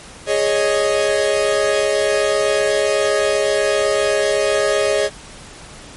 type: chord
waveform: 45% pulse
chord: Ab suspended fourth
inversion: none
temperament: equal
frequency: 415.3 / 554.4 / 622.3 Hz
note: Ab4 / Db5 / Eb5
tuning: 0 / 0 / 0 cents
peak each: -19 dBFS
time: 0.26-5.1 s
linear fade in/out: 50 ms
effects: pink hiss -38 dBFS RMS until 5.96 s + MP3 48 kbps